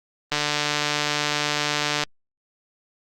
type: click train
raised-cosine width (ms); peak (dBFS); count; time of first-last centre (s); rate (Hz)
0.2; -5; 255; 0.32-2.036; 148
effects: Opus 32 kbps